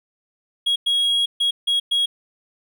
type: tone bursts at uneven times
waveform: triangle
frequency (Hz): 3301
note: G#7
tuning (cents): -11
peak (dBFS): -15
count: 5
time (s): 0.66-0.76 / 0.86-1.26 / 1.4-1.51 / 1.67-1.8 / 1.91-2.06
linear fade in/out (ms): 10
effects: none